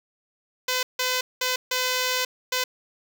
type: tone bursts at uneven times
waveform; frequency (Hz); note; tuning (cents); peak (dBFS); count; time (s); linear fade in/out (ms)
5% pulse; 507; B4; +45; -11; 5; 0.68-0.83 / 0.99-1.21 / 1.41-1.56 / 1.71-2.25 / 2.52-2.64; 5
effects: none